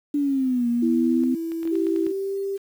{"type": "linear two-way sweep", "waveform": "sine", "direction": "down then up", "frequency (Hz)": [293.3, 236.1, 256.2], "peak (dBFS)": -19, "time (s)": [0.14, 1.35], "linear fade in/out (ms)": 5, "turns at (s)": 0.68}
{"type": "tone with tremolo", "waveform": "sine", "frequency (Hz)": 329.6, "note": "E4", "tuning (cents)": 0, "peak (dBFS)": -21, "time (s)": [0.82, 2.12], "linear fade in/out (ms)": 10, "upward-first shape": "square", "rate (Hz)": 1.2, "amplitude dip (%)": 40}
{"type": "clicks", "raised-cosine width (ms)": 0.3, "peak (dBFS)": -27, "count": 7, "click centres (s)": [1.519, 1.631, 1.675, 1.755, 1.868, 1.962, 2.066]}
{"type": "tone with pitch glide", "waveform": "sine", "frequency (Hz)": [387.4, 393.7], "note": ["G4", "G4"], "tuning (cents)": [-20, 8], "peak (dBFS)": -24, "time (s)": [1.71, 2.58], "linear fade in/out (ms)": 20, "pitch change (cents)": 28, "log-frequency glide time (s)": [2.1, 2.35]}
{"effects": ["8-bit"]}